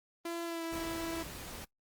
sawtooth tone with pitch glide, 338.3 to 330.4 Hz, E4 to E4, +45 to +4 cents, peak -32 dBFS, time 0.25-1.23 s, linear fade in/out 5 ms, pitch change -41 cents, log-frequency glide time 0.45-0.63 s
pink noise, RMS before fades -45 dBFS, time 0.72-1.65 s, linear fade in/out 10 ms
effects noise-tail reverb RT60 0.1 s tail -22 dB re dry + Opus 24 kbps

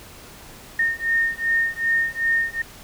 sine beating tone pair, 1832 / 1834.6 Hz, A#6 / A#6, -31 / -28 cents, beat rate 2.6 Hz, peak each -22 dBFS, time 0.79-2.62 s, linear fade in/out 5 ms, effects pink hiss -43 dBFS RMS until 2.83 s

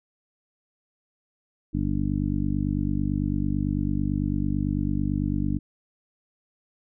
harmonic tone, 49 Hz, G1, in tune, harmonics 1 / 2 / 3 / 4 / 5 / 6, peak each -30 / -30 / -30 / -30 / -30 / -30 dBFS, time 1.73-5.59 s, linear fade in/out 20 ms, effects none

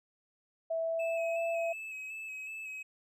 sine tone with pitch glide, 655 to 668.8 Hz, E5 to E5, -11 to +25 cents, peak -30 dBFS, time 0.7-1.73 s, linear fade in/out 10 ms, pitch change +36 cents, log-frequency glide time 0.8-1.43 s
triangle tone with vibrato, 2582 Hz, E7, 37 cents flat, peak -38 dBFS, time 0.99-2.83 s, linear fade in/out 10 ms, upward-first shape square, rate 2.7 Hz, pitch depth 24 cents each way
effects none

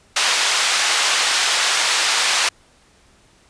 white band-pass noise, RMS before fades -18 dBFS, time 0.16-2.49 s, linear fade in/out 5 ms, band 800 to 5200 Hz, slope 12 dB/octave, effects pink hiss -54 dBFS RMS until 3.49 s + resampled to 22050 Hz

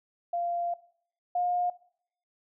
sine tone pair in turn, 693 / 712.1 Hz, F5 / F5, -14 / +33 cents, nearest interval unison, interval 47 cents, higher second, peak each -27 / -25 dBFS, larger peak second, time 0.33-0.74 / 1.35-1.7 s, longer first, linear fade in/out 5 ms, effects noise-tail reverb RT60 0.6 s tail -19 dB re dry

